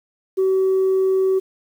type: tone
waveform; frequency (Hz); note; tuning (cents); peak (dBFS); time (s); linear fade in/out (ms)
sine; 380; F#4; +46; -13; 0.37-1.4; 20
effects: tanh soft clip ceiling -12 dBFS + 8-bit